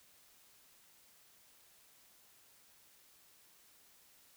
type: silence
effects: white hiss -65 dBFS RMS until 4.36 s